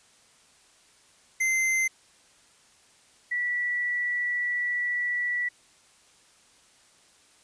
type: tone pair in turn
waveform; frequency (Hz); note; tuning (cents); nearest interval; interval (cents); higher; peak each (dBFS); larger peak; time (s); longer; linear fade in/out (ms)
square / sine; 2075 / 1952.4; C7 / B6; -15 / -20; minor second; 105; first; -23 / -25; first; 1.4-1.88 / 3.31-5.49; second; 10
effects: white hiss -59 dBFS RMS until 7.43 s + resampled to 22050 Hz